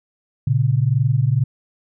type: tone pair together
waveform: sine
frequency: 116.54 / 138.59 Hz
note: A#2 / C#3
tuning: 0 / 0 cents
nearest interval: minor third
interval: 300 cents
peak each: -17 dBFS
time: 0.47-1.44 s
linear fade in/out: 5 ms
effects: none